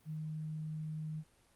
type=tone; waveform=sine; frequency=155.56 Hz; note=D#3; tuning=in tune; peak=-38 dBFS; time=0.05-1.24 s; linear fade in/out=50 ms; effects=pink hiss -68 dBFS RMS until 1.55 s + Opus 32 kbps